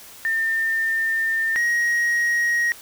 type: tone pair in turn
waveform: sine / triangle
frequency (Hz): 1805 / 1886.3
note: A6 / A#6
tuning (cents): +44 / +20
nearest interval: minor second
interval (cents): 76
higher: second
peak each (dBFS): -19 / -16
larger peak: second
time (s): 0.25-1.56 / 1.56-2.72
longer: first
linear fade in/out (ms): 0
effects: white hiss -43 dBFS RMS until 2.81 s